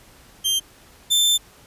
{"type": "tone pair in turn", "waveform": "sawtooth", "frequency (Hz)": [3149, 3551], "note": ["G7", "A7"], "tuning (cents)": [7, 15], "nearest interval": "major second", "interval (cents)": 208, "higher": "second", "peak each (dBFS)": [-15, -12], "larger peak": "second", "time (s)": [[0.44, 0.6], [1.1, 1.38]], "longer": "second", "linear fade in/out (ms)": 20, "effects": ["pink hiss -50 dBFS RMS until 1.66 s", "resampled to 32000 Hz"]}